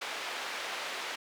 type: band-pass noise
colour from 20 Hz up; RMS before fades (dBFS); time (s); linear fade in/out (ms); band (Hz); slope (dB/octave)
white; -38; 0.01-1.16; 10; 460 to 3000; 12
effects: none